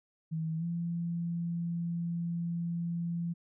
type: tone with pitch glide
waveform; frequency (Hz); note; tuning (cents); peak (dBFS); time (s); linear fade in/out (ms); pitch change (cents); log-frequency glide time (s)
sine; 160.6 to 170.15; E3 to F3; -45 to -45; -31; 0.31-3.34; 20; +100; 0.58-0.64
effects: none